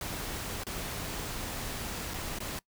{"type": "noise with dropouts", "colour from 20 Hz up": "pink", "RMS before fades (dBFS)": -37, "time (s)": [0.01, 2.59], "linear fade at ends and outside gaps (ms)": 1, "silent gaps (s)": [[0.636, 0.667], [2.137, 2.141], [2.387, 2.403]], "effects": ["noise-tail reverb RT60 0.1 s tail -22 dB re dry"]}